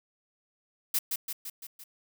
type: noise with echo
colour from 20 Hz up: blue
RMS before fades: -27 dBFS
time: 0.94-0.99 s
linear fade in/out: 5 ms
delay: 170 ms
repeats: 5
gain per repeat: -4 dB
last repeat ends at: 1.84 s
effects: none